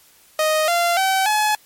sawtooth tone with pitch steps, 622.3 / 690.5 / 766.1 / 850.1 Hz, D#5 / F5 / G5 / G#5, 0 / -20 / -40 / +40 cents, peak -12 dBFS, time 0.39-1.55 s, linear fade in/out 2 ms, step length 290 ms, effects white hiss -52 dBFS RMS until 1.65 s + MP3 64 kbps

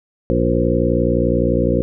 harmonic tone with a mistuned harmonic, 59.8 Hz, A#1, 45 cents sharp, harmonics 1 / 2 / 3 / 4 / 5 / 6 / 8 / 9, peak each -22 / -22 / -22 / -22 / -22 / -22 / -22 / -22 dBFS, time 0.3-1.82 s, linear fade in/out 0 ms, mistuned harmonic 9, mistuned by -26 cents, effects none

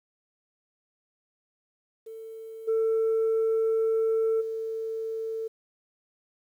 sine tone with level steps, 446.6 Hz, A4, 26 cents sharp, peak -38 / -20 / -29 dBFS, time 2.06-5.48 s, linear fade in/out 10 ms, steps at 2.67 / 4.4 s, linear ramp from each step 20 ms, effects tanh soft clip ceiling -20 dBFS + 10-bit

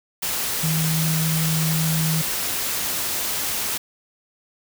sine tone in noise, 159.7 Hz, D#3, 45 cents sharp, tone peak -20 dBFS, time 0.63-2.22 s, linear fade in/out 10 ms, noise white, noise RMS -25 dBFS, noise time 0.22-3.78 s, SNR +2 dB, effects none

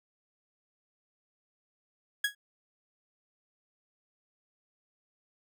30% pulse tone with exponential decay, 1661.2 Hz, G#6, in tune, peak -20 dBFS, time 2.24-2.35 s, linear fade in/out 5 ms, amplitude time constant 23 ms, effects none

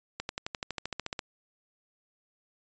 accelerating click train, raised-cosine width 0.2 ms, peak -16 dBFS, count 14, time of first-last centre 0.2-1.192 s, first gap 91 ms, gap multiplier 0.97, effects resampled to 16000 Hz

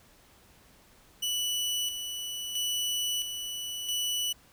sawtooth tone with tremolo, 2960 Hz, F#7, in tune, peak -25 dBFS, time 1.22-4.33 s, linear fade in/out 10 ms, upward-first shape square, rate 0.75 Hz, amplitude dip 50%, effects pink hiss -59 dBFS RMS until 4.52 s

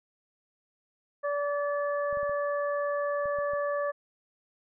harmonic tone, 577 Hz, D5, 31 cents flat, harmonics 1 / 2 / 3, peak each -28 / -34 / -38 dBFS, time 1.23-3.92 s, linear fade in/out 20 ms
clicks, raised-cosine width 5 ms, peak -37 dBFS, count 7, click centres 2.128 / 2.172 / 2.231 / 2.295 / 3.257 / 3.387 / 3.535 s
effects none

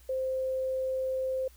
sine tone, 522 Hz, C5, 4 cents flat, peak -28 dBFS, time 0.09-1.48 s, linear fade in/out 5 ms, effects added 60 Hz sine -54 dBFS peak until 1.56 s + white hiss -61 dBFS RMS until 1.56 s

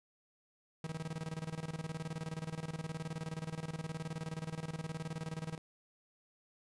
45% pulse tone with tremolo, 160 Hz, D#3, 49 cents sharp, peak -37 dBFS, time 0.84-5.58 s, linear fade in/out 2 ms, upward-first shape square, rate 19 Hz, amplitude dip 80%, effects resampled to 24000 Hz

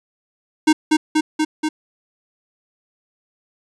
square tone with echo, 309.4 Hz, D#4, 10 cents flat, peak -10 dBFS, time 0.67-0.73 s, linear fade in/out 10 ms, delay 240 ms, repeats 4, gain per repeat -2 dB, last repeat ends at 1.69 s, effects resampled to 22050 Hz

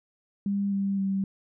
sine tone with pitch steps, 200 / 197.13 / 194.31 Hz, G3 / G3 / G3, +35 / +10 / -15 cents, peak -24 dBFS, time 0.46-1.24 s, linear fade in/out 2 ms, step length 260 ms, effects none

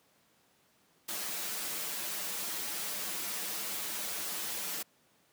white noise with comb filter, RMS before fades -37 dBFS, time 1.08-4.83 s, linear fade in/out 10 ms, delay 7.6 ms, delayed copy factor -0.95, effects pink hiss -68 dBFS RMS until 5.32 s + high-pass 150 Hz 12 dB/octave

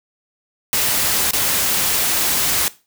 white noise with dropouts, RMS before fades -18 dBFS, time 0.73-2.68 s, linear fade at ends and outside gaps 0 ms, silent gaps 1.309-1.334 s, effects noise-tail reverb RT60 0.3 s tail -18 dB re dry

